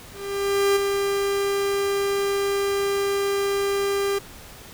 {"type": "tone with ADSR envelope", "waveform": "45% pulse", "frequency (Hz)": 398.2, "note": "G4", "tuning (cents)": 27, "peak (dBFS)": -16, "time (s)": [0.12, 4.19], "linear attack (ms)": 640, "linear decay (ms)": 14, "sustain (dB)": -5, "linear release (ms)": 11, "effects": ["pink hiss -43 dBFS RMS until 4.73 s"]}